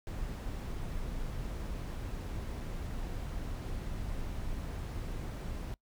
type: noise with dropouts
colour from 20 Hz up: brown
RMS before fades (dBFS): -38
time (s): 0.07-5.74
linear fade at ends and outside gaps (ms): 0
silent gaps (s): 2.604-2.608
effects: noise-tail reverb RT60 0.1 s tail -23 dB re dry